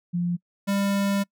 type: tone pair in turn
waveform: sine / square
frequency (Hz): 174.61 / 199.06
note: F3 / G3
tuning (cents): 0 / +27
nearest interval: major second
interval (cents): 227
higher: second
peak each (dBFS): -22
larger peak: neither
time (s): 0.13-0.37 / 0.67-1.24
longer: second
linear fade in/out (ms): 20
effects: noise-tail reverb RT60 0.1 s tail -26 dB re dry

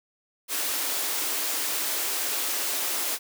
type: high-pass noise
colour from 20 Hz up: white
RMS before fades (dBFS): -28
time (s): 0.48-3.19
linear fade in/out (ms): 50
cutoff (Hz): 260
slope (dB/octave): 48
effects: none

